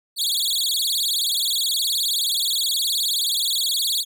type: tone with vibrato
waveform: sawtooth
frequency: 3882 Hz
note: B7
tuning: 31 cents flat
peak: -17 dBFS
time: 0.16-4.05 s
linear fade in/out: 50 ms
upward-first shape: sine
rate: 19 Hz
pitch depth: 290 cents each way
effects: none